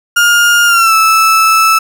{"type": "tone with pitch glide", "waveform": "35% pulse", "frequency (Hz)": [1415, 1312.6], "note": ["F6", "E6"], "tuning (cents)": [22, -8], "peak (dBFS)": -4, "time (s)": [0.16, 1.79], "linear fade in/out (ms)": 10, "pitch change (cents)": -130, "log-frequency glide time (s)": [0.66, 0.94], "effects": []}